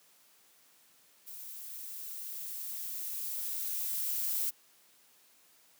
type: noise with level ramp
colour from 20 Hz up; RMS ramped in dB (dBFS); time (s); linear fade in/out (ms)
violet; -46 to -32; 1.26-4.51; 20
effects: white hiss -64 dBFS RMS until 5.79 s + high-pass 150 Hz 12 dB/octave